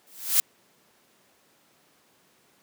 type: noise with exponential growth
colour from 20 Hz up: blue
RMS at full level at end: -17 dBFS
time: 0.07-0.4 s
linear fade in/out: 0 ms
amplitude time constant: 70 ms
effects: pink hiss -62 dBFS RMS until 2.62 s + high-pass 200 Hz 12 dB/octave